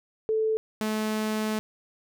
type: tone pair in turn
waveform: sine / sawtooth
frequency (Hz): 438.7 / 216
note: A4 / A3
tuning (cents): -5 / -32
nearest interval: octave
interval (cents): 1227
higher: first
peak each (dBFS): -22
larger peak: neither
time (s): 0.29-0.57 / 0.81-1.59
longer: second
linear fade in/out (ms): 0
effects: none